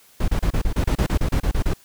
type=noise bursts; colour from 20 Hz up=brown; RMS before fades=-19 dBFS; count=14; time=0.2-1.737 s; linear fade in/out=5 ms; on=81 ms; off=31 ms; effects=white hiss -53 dBFS RMS until 1.84 s